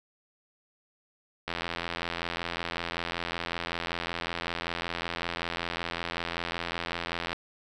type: click train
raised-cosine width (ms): 0.3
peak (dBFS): -15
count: 500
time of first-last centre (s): 1.48-7.33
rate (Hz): 85.3
effects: none